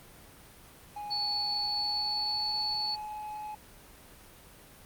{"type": "tone with pitch glide", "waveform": "triangle", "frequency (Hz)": [830, 847.4], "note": ["G#5", "G#5"], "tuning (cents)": [-1, 35], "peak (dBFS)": -35, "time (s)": [0.96, 3.55], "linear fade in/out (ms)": 5, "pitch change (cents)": 36, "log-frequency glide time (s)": [1.59, 2.49]}
{"type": "tone", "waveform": "sine", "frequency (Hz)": 4435, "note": "C#8", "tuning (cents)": 0, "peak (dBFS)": -29, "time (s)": [1.1, 2.96], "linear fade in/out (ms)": 20}
{"effects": ["pink hiss -53 dBFS RMS until 4.85 s", "Opus 32 kbps"]}